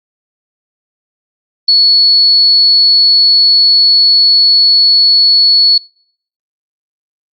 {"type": "tone", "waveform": "sine", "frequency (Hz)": 4400, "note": "C#8", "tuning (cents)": -14, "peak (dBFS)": -4, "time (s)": [1.68, 5.78], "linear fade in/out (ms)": 5, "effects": ["noise-tail reverb RT60 0.6 s tail -26 dB re dry", "Opus 48 kbps"]}